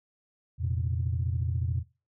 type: chord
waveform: sine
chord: F suspended fourth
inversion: none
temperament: equal with one note detuned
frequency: 85.81 / 116.54 / 130.81 Hz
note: F2 / Bb2 / C3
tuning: -30 / 0 / 0 cents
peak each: -28 / -31 / -34 dBFS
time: 0.58-1.84 s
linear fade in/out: 50 ms
effects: noise-tail reverb RT60 0.3 s tail -19 dB re dry + tanh soft clip ceiling -18 dBFS